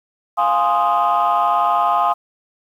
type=chord; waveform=sine; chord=F minor seventh; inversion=none; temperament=equal; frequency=698.5 / 830.6 / 1046.5 / 1244.5 Hz; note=F5 / Ab5 / C6 / Eb6; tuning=0 / 0 / 0 / 0 cents; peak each=-18 dBFS; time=0.37-2.14 s; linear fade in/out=20 ms; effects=tanh soft clip ceiling -8 dBFS + 8-bit